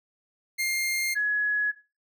sawtooth / sine tone pair in turn, 2116 / 1684.9 Hz, C7 / G#6, +19 / +25 cents, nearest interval major third, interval 394 cents, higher first, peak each -22 dBFS, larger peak neither, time 0.58-1.15 / 1.15-1.72 s, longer neither, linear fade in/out 20 ms, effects noise-tail reverb RT60 0.3 s tail -17 dB re dry

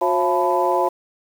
sine tone cluster, 361.5 / 538 / 682 / 868 / 998 Hz, F#4 / C5 / F5 / A5 / B5, -40 / +48 / -41 / -24 / +18 cents, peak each -22 dBFS, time 0.01-0.89 s, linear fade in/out 10 ms, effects tanh soft clip ceiling -5 dBFS + 7-bit

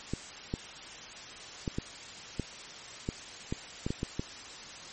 clicks, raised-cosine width 3 ms, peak -18 dBFS, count 11, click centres 0.136 / 0.539 / 1.678 / 1.785 / 2.397 / 3.089 / 3.525 / 3.865 / 3.905 / 4.031 / 4.195 s, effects white hiss -45 dBFS RMS until 4.92 s + MP3 32 kbps

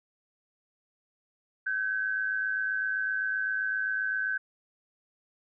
sine tone pair together, 1536 / 1643.7 Hz, G6 / G#6, -36 / -18 cents, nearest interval minor second, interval 118 cents, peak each -28 / -34 dBFS, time 1.66-4.38 s, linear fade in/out 10 ms, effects none

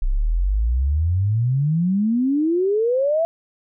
sine exponential sweep, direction up, 30.87 to 677 Hz, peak -16 dBFS, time 0.02-3.25 s, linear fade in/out 0 ms, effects none

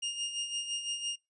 sawtooth tone with tremolo, 2831 Hz, F7, 23 cents sharp, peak -28 dBFS, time 0.02-1.16 s, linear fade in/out 10 ms, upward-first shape sine, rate 5.9 Hz, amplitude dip 60%, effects noise-tail reverb RT60 0.2 s tail -22 dB re dry + resampled to 22050 Hz

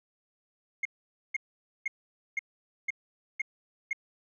sine tone bursts, 2144 Hz, C7, 42 cents sharp, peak -25 dBFS, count 7, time 0.83-3.931 s, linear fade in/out 5 ms, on 23 ms, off 490 ms, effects tanh soft clip ceiling -25 dBFS

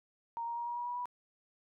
sine tone with pitch steps, 930 / 938.1 / 946.3 / 954.5 / 962.8 / 971.2 / 979.6 Hz, A#5 / A#5 / A#5 / A#5 / B5 / B5 / B5, -4 / +11 / +26 / +41 / -44 / -29 / -14 cents, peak -35 dBFS, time 0.37-1.056 s, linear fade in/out 0 ms, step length 98 ms, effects none

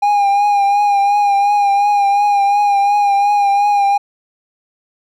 triangle tone with vibrato, 811 Hz, G#5, 41 cents flat, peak -8 dBFS, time 0.02-3.98 s, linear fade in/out 10 ms, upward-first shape triangle, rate 2.8 Hz, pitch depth 39 cents each way, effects none

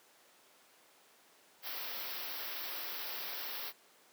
white band-stop noise, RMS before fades -41 dBFS, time 1.62-3.73 s, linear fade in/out 50 ms, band 5600 to 12000 Hz, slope 96 dB/octave, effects pink hiss -63 dBFS RMS until 4.12 s + high-pass 400 Hz 12 dB/octave

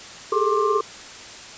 sine tone cluster, 401.4 / 421.5 / 439.9 / 1064 / 1178 Hz, G4 / G#4 / A4 / C6 / D6, +41 / +26 / 0 / +29 / +5 cents, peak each -24 dBFS, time 0.32-0.81 s, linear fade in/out 5 ms, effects white hiss -39 dBFS RMS until 1.57 s + resampled to 16000 Hz

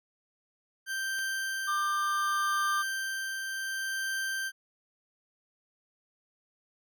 40% pulse tone with tremolo, 1568 Hz, G6, in tune, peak -29 dBFS, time 0.86-4.52 s, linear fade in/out 50 ms, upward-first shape triangle, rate 0.68 Hz, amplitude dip 35%
clicks, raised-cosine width 0.2 ms, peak -36 / -31 dBFS, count 2, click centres 1.186 / 1.191 s
triangle tone, 1192 Hz, D6, 25 cents sharp, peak -26 dBFS, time 1.67-2.83 s, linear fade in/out 20 ms
effects none

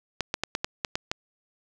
clicks, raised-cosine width 0.2 ms, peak -9 dBFS, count 8, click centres 0.207 / 0.341 / 0.436 / 0.551 / 0.645 / 0.848 / 0.955 / 1.115 s, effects none

